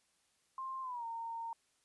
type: tone with pitch glide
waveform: sine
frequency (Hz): 1055 to 918.4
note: C6 to A#5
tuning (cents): +14 to -26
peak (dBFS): -39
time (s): 0.58-1.53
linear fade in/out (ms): 2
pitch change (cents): -240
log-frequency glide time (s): 0.82-1.05
effects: white hiss -75 dBFS RMS until 1.84 s + resampled to 24000 Hz